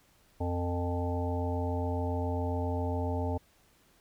harmonic tone with a mistuned harmonic, 87.31 Hz, F2, in tune, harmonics 1 / 3 / 5 / 7 / 9 / 10, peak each -31 / -36 / -38 / -39 / -41 / -41 dBFS, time 0.4-3.38 s, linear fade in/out 10 ms, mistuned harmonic 5, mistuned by +39 cents, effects pink hiss -65 dBFS RMS until 4 s

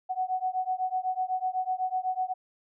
sine beating tone pair, 740 / 748 Hz, F#5 / F#5, 0 / +19 cents, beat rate 8 Hz, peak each -30 dBFS, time 0.09-2.34 s, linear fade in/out 20 ms, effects none

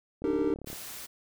click train, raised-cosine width 2 ms, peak -29 dBFS, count 19, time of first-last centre 0.22-0.73 s, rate 35.3 Hz
triangle chord, Eb major seventh, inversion third, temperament equal with one note detuned, 293.7 / 311.1 / 392 / 455.8 Hz, D4 / Eb4 / G4 / Bb4, 0 / 0 / 0 / -39 cents, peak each -29 dBFS, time 0.24-0.54 s, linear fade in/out 2 ms
white noise, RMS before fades -42 dBFS, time 0.66-1.07 s, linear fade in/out 20 ms
effects none

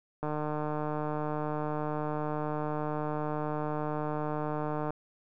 click train, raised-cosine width 1 ms, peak -20 dBFS, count 707, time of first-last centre 0.23-4.905 s, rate 151 Hz, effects none

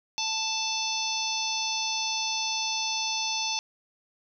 harmonic tone with a mistuned harmonic, 880 Hz, A5, in tune, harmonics 1 / 3 / 4 / 5 / 6 / 7, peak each -34 / -34 / -34 / -34 / -34 / -34 dBFS, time 0.18-3.59 s, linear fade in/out 0 ms, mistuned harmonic 7, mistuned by -22 cents, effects none

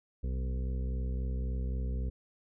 harmonic tone with a mistuned harmonic, 63.7 Hz, C2, 46 cents flat, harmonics 1 / 2 / 3 / 4 / 6 / 7 / 8, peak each -31 / -41 / -44 / -48 / -53 / -51 / -54 dBFS, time 0.23-2.1 s, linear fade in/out 10 ms, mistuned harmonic 1, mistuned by -57 cents, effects none

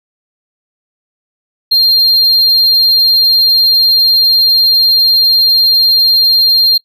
triangle tone, 4196 Hz, C8, 4 cents sharp, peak -4 dBFS, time 1.71-6.78 s, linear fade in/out 10 ms, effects noise-tail reverb RT60 0.1 s tail -22 dB re dry

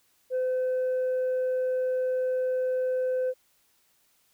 sine tone, 511 Hz, C5, 41 cents flat, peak -22 dBFS, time 0.3-3.34 s, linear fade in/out 50 ms, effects tanh soft clip ceiling -23 dBFS + white hiss -67 dBFS RMS until 4.33 s

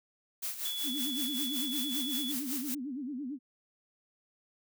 blue noise with tremolo, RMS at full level -35 dBFS, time 0.42-2.75 s, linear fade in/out 10 ms, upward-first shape sine, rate 5.3 Hz, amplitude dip 65%
sine tone, 3416 Hz, G#7, 48 cents sharp, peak -35 dBFS, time 0.65-2.32 s, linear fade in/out 5 ms
sine tone with vibrato, 269.5 Hz, C#4, 49 cents flat, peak -35 dBFS, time 0.83-3.39 s, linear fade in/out 50 ms, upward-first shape sine, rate 8.9 Hz, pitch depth 190 cents each way
effects none

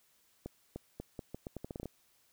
accelerating click train, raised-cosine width 2 ms, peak -27 dBFS, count 13, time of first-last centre 0.46-1.857 s, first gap 300 ms, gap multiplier 0.8, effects white hiss -70 dBFS RMS until 2.32 s

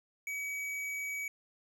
sine tone with tanh clipping, 2272 Hz, C#7, 42 cents sharp, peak -37 dBFS, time 0.27-1.28 s, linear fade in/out 2 ms, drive 14 dB, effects none

